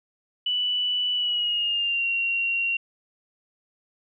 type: tone with pitch glide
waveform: sine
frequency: 2967 to 2752 Hz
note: F#7 to F7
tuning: +4 to -26 cents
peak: -22 dBFS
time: 0.46-2.77 s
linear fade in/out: 5 ms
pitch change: -130 cents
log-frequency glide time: 1.14-2.06 s
effects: none